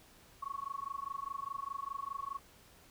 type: tone with amplitude modulation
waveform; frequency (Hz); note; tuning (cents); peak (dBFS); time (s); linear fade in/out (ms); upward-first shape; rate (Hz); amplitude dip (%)
sine; 1108.7; C#6; 0; -34; 0.42-2.39; 10; sine; 24.9; 100
effects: pink hiss -61 dBFS RMS until 2.9 s